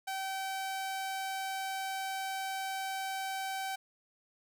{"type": "tone", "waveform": "sawtooth", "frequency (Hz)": 770, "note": "G5", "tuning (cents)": -31, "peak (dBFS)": -31, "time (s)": [0.07, 3.76], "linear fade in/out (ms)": 10, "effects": []}